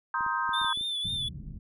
sine chord, C minor seventh, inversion third, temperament just, 941.9 / 1046.5 / 1255.8 / 1569.8 Hz, Bb5 / C6 / Eb6 / G6, +18 / 0 / +16 / +2 cents, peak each -32 dBFS, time 0.14-0.73 s, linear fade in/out 2 ms
clicks, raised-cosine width 3 ms, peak -35 dBFS, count 7, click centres 0.208 / 0.264 / 0.492 / 0.615 / 0.646 / 0.774 / 0.811 s
triangle tone with vibrato, 3520 Hz, A7, in tune, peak -28 dBFS, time 0.53-1.29 s, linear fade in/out 10 ms, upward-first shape triangle, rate 3.8 Hz, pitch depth 60 cents each way
white low-pass noise, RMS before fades -40 dBFS, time 1.04-1.59 s, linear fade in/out 10 ms, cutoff 170 Hz, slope 24 dB/octave
effects none

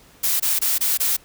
blue noise bursts, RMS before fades -20 dBFS, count 5, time 0.23-1.168 s, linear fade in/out 10 ms, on 170 ms, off 22 ms, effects pink hiss -51 dBFS RMS until 1.24 s

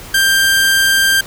sawtooth tone, 1582 Hz, G6, 15 cents sharp, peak -6 dBFS, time 0.14-1.21 s, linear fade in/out 5 ms, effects pink hiss -33 dBFS RMS until 1.26 s

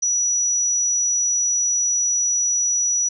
sine tone, 5870 Hz, F#8, 15 cents flat, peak -17 dBFS, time 0.02-3.09 s, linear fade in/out 10 ms, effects none

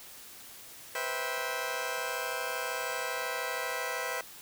15% pulse chord, C major seventh, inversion third, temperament just, 490.5 / 523.3 / 654.1 / 784.9 Hz, B4 / C5 / E5 / G5, -12 / 0 / -14 / +2 cents, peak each -31 / -32 / -32 / -34 dBFS, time 0.95-4.21 s, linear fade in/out 2 ms, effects white hiss -49 dBFS RMS until 4.41 s

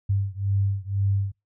sine beating tone pair, 98 / 100 Hz, G2 / G2, 0 / +35 cents, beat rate 2 Hz, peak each -24 / -25 dBFS, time 0.09-1.32 s, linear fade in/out 10 ms, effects noise-tail reverb RT60 0.2 s tail -26 dB re dry

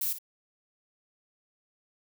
violet noise with echo, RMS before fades -30 dBFS, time 0.01-0.13 s, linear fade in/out 5 ms, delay 56 ms, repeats 1, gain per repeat -11 dB, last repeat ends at 0.186 s, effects none

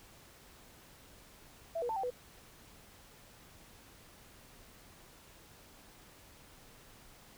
sine tone with pitch steps, 663 / 482.1 / 889 / 776 / 494.7 Hz, E5 / B4 / A5 / G5 / B4, +10 / -42 / +18 / -18 / +3 cents, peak -33 dBFS, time 1.75-2.105 s, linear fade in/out 10 ms, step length 71 ms, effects pink hiss -58 dBFS RMS until 7.37 s

